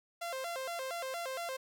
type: tone with vibrato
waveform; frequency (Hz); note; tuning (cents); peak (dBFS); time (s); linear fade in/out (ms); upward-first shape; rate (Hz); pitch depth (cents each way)
sawtooth; 600; D5; +37; -33; 0.21-1.57; 10; square; 4.3; 230
effects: none